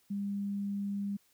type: tone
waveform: sine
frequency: 200.7 Hz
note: G3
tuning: 41 cents sharp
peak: -32 dBFS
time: 0.1-1.17 s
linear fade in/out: 10 ms
effects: white hiss -69 dBFS RMS until 1.33 s